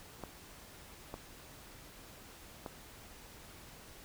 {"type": "clicks", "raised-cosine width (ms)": 1, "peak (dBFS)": -27, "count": 3, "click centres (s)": [0.237, 1.141, 2.662], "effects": ["pink hiss -54 dBFS RMS until 4.04 s"]}